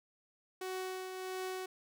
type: tone with tremolo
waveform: sawtooth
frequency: 373.3 Hz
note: F#4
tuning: 15 cents sharp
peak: -33 dBFS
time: 0.61-1.66 s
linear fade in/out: 5 ms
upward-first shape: triangle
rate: 1.5 Hz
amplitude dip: 45%
effects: none